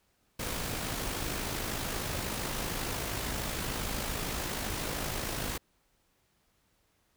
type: noise with amplitude modulation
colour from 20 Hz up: pink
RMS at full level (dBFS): -33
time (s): 0.39-5.58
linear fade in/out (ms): 10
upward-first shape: sine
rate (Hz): 52.9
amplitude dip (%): 40
effects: pink hiss -72 dBFS RMS until 7.16 s